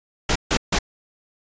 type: noise bursts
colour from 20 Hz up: pink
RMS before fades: -19 dBFS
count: 3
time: 0.29-0.788 s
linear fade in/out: 5 ms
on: 66 ms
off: 150 ms
effects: resampled to 16000 Hz